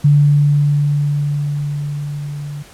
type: tone with level ramp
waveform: sine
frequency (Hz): 145.4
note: D3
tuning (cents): -17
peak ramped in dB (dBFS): -6 to -24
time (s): 0.04-2.63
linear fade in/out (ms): 10
effects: pink hiss -42 dBFS RMS until 2.73 s + low-pass 12000 Hz 12 dB/octave